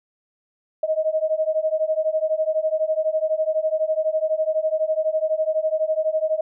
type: beating tone pair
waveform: sine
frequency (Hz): 622.3 / 634.3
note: D#5 / D#5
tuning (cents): 0 / +33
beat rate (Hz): 12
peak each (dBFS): -22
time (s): 0.83-6.41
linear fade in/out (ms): 5
effects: none